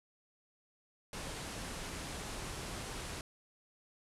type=low-pass noise; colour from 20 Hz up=pink; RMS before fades=-43 dBFS; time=1.13-3.21 s; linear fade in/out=2 ms; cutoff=11000 Hz; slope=48 dB/octave; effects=none